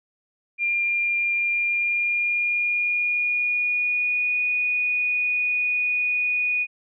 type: tone with pitch glide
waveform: sine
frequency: 2398 to 2467 Hz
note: D7 to D#7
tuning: +36 to -15 cents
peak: -20 dBFS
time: 0.58-6.67 s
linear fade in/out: 50 ms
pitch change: +49 cents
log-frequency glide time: 1.5-4.44 s
effects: none